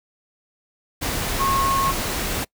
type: tone in noise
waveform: sine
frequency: 1088 Hz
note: C#6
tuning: 33 cents flat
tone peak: -19 dBFS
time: 1.39-1.92 s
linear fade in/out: 20 ms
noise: pink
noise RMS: -25 dBFS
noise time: 1.01-2.45 s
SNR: +3 dB
effects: noise-tail reverb RT60 0.1 s tail -24 dB re dry